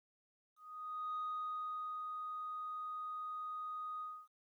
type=tone with ADSR envelope; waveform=sine; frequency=1244.5 Hz; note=D#6; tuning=in tune; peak=-36 dBFS; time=0.56-4.28 s; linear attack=590 ms; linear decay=880 ms; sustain=-4 dB; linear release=270 ms; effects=tanh soft clip ceiling -35 dBFS + 13-bit